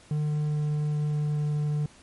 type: tone with pitch glide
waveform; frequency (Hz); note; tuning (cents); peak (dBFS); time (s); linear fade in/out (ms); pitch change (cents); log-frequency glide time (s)
triangle; 150.4 to 148.93; D3 to D3; +42 to +25; -22; 0.11-1.86; 2; -17; 0.33-1.51
effects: pink hiss -54 dBFS RMS until 2.02 s + MP3 48 kbps